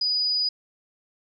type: tone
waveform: sine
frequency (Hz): 4940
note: D#8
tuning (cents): -13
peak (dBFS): -21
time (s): 0.01-0.49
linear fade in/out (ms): 5
effects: none